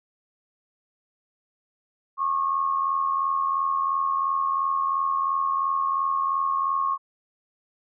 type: tone pair together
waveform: sine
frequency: 1091.8 / 1174.7 Hz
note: C#6 / D6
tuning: -27 / 0 cents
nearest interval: minor second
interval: 127 cents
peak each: -22 / -30 dBFS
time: 2.17-6.98 s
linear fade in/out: 50 ms
effects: none